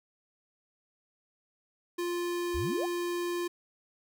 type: tone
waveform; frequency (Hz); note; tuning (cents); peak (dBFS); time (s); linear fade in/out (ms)
square; 349.2; F4; 0; -31; 1.98-3.48; 10
type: exponential sweep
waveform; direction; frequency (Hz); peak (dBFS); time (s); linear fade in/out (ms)
sine; up; 55.4 to 826; -32; 2.54-2.86; 10
effects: none